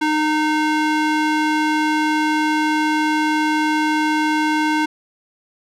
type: tone with band-pass filter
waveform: square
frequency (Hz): 307.2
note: D#4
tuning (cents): -22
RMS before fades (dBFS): -18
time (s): 0.01-4.86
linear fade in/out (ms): 10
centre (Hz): 1300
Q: 0.58
effects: none